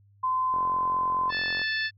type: tone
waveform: sine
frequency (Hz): 1029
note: C6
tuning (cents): -29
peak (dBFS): -23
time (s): 0.23-1.31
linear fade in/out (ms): 10
type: click train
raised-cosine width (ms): 1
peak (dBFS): -26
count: 49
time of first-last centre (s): 0.54-1.616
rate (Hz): 44.6
type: harmonic tone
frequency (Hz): 877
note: A5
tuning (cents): -6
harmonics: 2 / 3 / 4 / 5 / 6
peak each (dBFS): -27 / -35 / -36 / -35 / -41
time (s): 1.29-1.91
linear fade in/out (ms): 50
effects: added 100 Hz sine -56 dBFS peak until 1.97 s